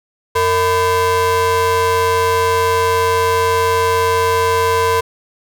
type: ring-modulated tone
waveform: square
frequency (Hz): 273.5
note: C#4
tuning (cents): -23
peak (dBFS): -10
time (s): 0.35-5.01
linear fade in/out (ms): 10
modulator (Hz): 731
effects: none